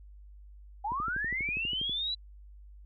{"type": "linear sweep", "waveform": "sine", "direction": "up", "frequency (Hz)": [784, 4000], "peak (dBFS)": -30, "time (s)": [0.84, 2.15], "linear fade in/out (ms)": 10}
{"type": "click train", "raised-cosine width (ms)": 3, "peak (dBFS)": -29, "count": 13, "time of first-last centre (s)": [0.92, 1.896], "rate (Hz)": 12.3}
{"effects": ["added 50 Hz sine -48 dBFS peak until 2.85 s", "Opus 48 kbps"]}